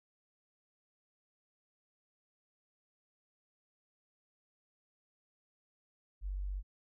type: tone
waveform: sine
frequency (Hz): 47.87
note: G1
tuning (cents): -40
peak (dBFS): -35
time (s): 6.21-6.63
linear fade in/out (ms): 50
effects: none